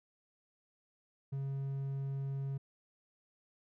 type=tone; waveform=triangle; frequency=137 Hz; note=C#3; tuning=20 cents flat; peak=-33 dBFS; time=1.32-2.58 s; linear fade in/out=10 ms; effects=none